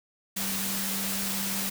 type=tone in noise; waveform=sine; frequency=195.2 Hz; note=G3; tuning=7 cents flat; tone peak=-35 dBFS; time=0.36-1.7 s; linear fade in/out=10 ms; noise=white; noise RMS=-31 dBFS; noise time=0.36-1.7 s; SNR=-7 dB; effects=none